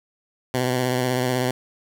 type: tone with vibrato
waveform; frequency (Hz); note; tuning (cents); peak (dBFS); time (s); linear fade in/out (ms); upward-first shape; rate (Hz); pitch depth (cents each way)
10% pulse; 126.3; B2; +39; -12; 0.54-1.51; 2; sine; 16; 34
effects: 8-bit